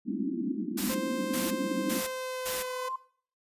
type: band-pass noise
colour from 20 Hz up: pink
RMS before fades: -32 dBFS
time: 0.05-2.02 s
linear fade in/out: 50 ms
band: 190 to 340 Hz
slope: 96 dB/octave
type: noise bursts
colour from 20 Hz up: white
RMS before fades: -34 dBFS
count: 4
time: 0.77-2.63 s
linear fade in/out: 10 ms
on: 180 ms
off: 380 ms
type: tone with pitch glide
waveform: sawtooth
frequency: 523.3 to 505.8 Hz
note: C5 to B4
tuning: 0 to +41 cents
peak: -30 dBFS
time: 0.89-2.89 s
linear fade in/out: 10 ms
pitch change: -59 cents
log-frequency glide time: 1.79-2.73 s
type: tone with exponential growth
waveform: sine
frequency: 1046.5 Hz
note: C6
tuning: in tune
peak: -30 dBFS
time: 2.27-2.96 s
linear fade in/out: 5 ms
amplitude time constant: 150 ms
effects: noise-tail reverb RT60 0.5 s tail -17 dB re dry + resampled to 32000 Hz